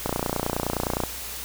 click train, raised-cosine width 1 ms, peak -10 dBFS, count 30, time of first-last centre 0.06-1.036 s, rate 29.7 Hz, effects added 60 Hz sine -43 dBFS peak until 1.44 s + white hiss -35 dBFS RMS until 1.44 s

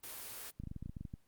white band-stop noise, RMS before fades -46 dBFS, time 0.03-0.51 s, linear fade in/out 10 ms, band 140 to 210 Hz, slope 96 dB/octave
clicks, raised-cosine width 5 ms, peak -31 dBFS, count 12, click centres 0.6 / 0.637 / 0.673 / 0.714 / 0.763 / 0.826 / 0.86 / 0.895 / 0.968 / 1.01 / 1.052 / 1.139 s
effects pink hiss -75 dBFS RMS until 1.27 s + Opus 24 kbps

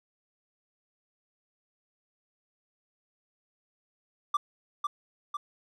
triangle tone with echo, 1174.7 Hz, D6, in tune, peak -21 dBFS, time 4.34-4.37 s, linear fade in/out 5 ms, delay 500 ms, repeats 2, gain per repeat -4 dB, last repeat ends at 5.37 s, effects none

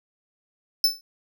45% pulse tone with exponential decay, 5274 Hz, E8, in tune, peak -13 dBFS, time 0.84-1.01 s, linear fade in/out 2 ms, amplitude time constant 36 ms, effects none

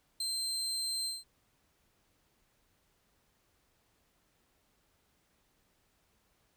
30% pulse tone with ADSR envelope, 4131 Hz, C8, 23 cents flat, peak -28 dBFS, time 0.2-1.24 s, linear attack 5 ms, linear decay 4 ms, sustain -2 dB, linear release 180 ms, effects pink hiss -73 dBFS RMS until 6.56 s

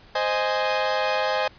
sawtooth chord, Ab major, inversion first, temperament equal with one note detuned, 521.7 / 622.3 / 830.6 Hz, C5 / Eb5 / Ab5, -5 / 0 / 0 cents, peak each -22 dBFS, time 0.15-1.48 s, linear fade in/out 5 ms, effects pink hiss -51 dBFS RMS until 1.58 s + resampled to 11025 Hz

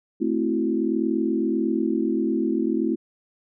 sine chord, F# half-diminished seventh, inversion first, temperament equal, 220 / 261.6 / 329.6 / 370 Hz, A3 / C4 / E4 / F#4, 0 / 0 / 0 / 0 cents, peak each -26 / -26 / -24 / -29 dBFS, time 0.2-2.96 s, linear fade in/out 20 ms, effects none

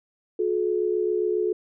sine tone pair together, 360.8 / 428.2 Hz, F#4 / A4, -44 / -47 cents, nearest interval minor third, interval 297 cents, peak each -24 dBFS, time 0.39-1.53 s, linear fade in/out 5 ms, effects none

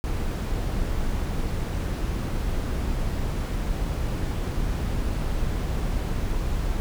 brown noise, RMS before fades -26 dBFS, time 0.04-6.8 s, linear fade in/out 0 ms, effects none

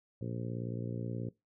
harmonic tone, 58.6 Hz, A#1, 10 cents sharp, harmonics 2 / 3 / 4 / 5 / 6 / 7 / 8 / 9, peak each -38 / -42 / -44 / -46 / -48 / -49 / -50 / -51 dBFS, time 0.21-1.29 s, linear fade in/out 5 ms, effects noise-tail reverb RT60 0.2 s tail -21 dB re dry

